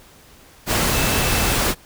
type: tone in noise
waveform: sine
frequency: 2637 Hz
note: E7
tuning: in tune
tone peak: -29 dBFS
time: 0.91-1.55 s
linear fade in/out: 50 ms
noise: pink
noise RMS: -19 dBFS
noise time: 0.66-1.75 s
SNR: -13 dB
effects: pink hiss -48 dBFS RMS until 1.85 s